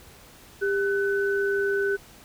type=tone pair together; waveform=sine; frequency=398.4 / 1504 Hz; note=G4 / F#6; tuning=+28 / +28 cents; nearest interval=octave + major seventh; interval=2300 cents; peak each=-23 / -27 dBFS; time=0.61-1.97 s; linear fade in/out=20 ms; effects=pink hiss -50 dBFS RMS until 2.24 s